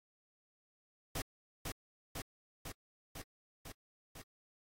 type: noise with echo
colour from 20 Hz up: pink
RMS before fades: -39 dBFS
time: 1.15-1.22 s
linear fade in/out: 5 ms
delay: 500 ms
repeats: 6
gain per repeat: -2 dB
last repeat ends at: 4.22 s
effects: AAC 48 kbps